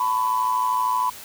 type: tone with amplitude modulation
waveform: sine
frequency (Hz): 1000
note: B5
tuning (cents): +21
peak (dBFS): -15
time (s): 0-1.1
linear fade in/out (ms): 5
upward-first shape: sine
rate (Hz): 113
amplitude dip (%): 75
effects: tanh soft clip ceiling -11 dBFS + white hiss -40 dBFS RMS until 1.24 s